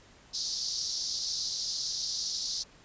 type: band-pass noise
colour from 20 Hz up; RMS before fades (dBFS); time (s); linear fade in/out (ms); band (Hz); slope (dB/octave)
white; -34; 0.33-2.64; 20; 4200 to 5800; 48
effects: pink hiss -57 dBFS RMS until 2.84 s + resampled to 16000 Hz